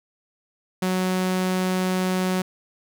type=tone; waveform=sawtooth; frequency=185 Hz; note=F#3; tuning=in tune; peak=-17 dBFS; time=0.82-2.42 s; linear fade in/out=5 ms; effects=none